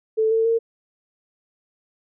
sine tone with pitch steps, 439.8 / 448.5 / 457.4 Hz, A4 / A4 / A#4, -1 / +33 / -33 cents, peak -16 dBFS, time 0.17-0.59 s, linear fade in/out 20 ms, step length 140 ms, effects none

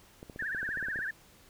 clicks, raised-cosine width 2 ms, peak -31 dBFS, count 12, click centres 0.229 / 0.298 / 0.361 / 0.424 / 0.548 / 0.63 / 0.69 / 0.773 / 0.827 / 0.885 / 0.959 / 0.99 s
sine tone with vibrato, 1661.2 Hz, G#6, in tune, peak -32 dBFS, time 0.39-1.11 s, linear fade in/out 5 ms, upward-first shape triangle, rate 16 Hz, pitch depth 200 cents each way
effects pink hiss -59 dBFS RMS until 1.49 s

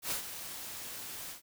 white noise with ADSR envelope, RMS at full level -33 dBFS, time 0.02-1.42 s, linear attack 90 ms, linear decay 110 ms, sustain -10 dB, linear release 120 ms, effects none

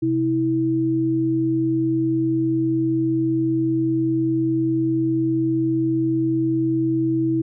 sine tone pair together, 130 / 325.1 Hz, C3 / E4, -11 / -24 cents, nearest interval octave + major third, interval 1587 cents, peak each -25 / -18 dBFS, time 0.02-7.42 s, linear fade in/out 10 ms, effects none

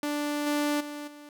sawtooth tone with level steps, 293.7 Hz, D4, in tune, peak -24 / -21 / -32 / -41 dBFS, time 0.03-1.29 s, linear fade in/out 2 ms, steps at 0.46 / 0.8 / 1.07 s, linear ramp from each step 10 ms, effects none

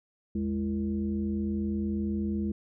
sine tone with frequency modulation, 207.7 Hz, G#3, in tune, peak -27 dBFS, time 0.35-2.52 s, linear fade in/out 5 ms, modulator 129 Hz, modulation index 0.86, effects none

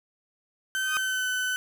35% pulse tone with pitch glide, 1540 to 1509.2 Hz, G6 to F#6, -31 to +34 cents, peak -24 dBFS, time 0.75-1.56 s, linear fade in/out 0 ms, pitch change -35 cents, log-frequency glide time 0.95-1.28 s
30% pulse tone with exponential growth, 1244.5 Hz, D#6, in tune, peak -21 dBFS, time 0.79-0.97 s, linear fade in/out 0 ms, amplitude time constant 38 ms
effects none

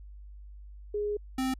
sine / square tone pair in turn, 415.3 / 261 Hz, G#4 / C4, 0 / -4 cents, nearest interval minor sixth, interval 804 cents, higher first, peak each -28 / -28 dBFS, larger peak neither, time 0.94-1.17 / 1.38-1.54 s, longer first, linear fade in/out 5 ms, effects added 50 Hz sine -44 dBFS peak until 1.59 s + resampled to 32000 Hz

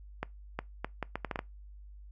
accelerating click train, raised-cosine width 0.5 ms, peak -18 dBFS, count 9, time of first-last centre 0.23-1.391 s, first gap 360 ms, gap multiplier 0.71, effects noise-tail reverb RT60 0.2 s tail -23 dB re dry + added 50 Hz sine -47 dBFS peak until 2.11 s

